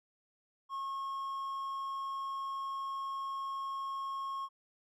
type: tone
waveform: triangle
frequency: 1087 Hz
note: C#6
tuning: 34 cents flat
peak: -34 dBFS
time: 0.69-4.49 s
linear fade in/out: 50 ms
effects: none